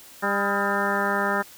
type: harmonic tone with a mistuned harmonic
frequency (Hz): 199.9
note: G3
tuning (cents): +34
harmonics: 1 / 2 / 3 / 4 / 5 / 6 / 7 / 8 / 9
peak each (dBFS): -30 / -30 / -30 / -30 / -30 / -30 / -30 / -30 / -30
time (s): 0.22-1.43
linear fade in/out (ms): 20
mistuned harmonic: 6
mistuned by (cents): +81
effects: white hiss -47 dBFS RMS until 1.57 s